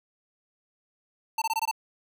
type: tone bursts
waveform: square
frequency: 893 Hz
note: A5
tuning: 25 cents sharp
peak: -25 dBFS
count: 6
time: 1.38-1.713 s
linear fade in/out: 5 ms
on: 38 ms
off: 21 ms
effects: none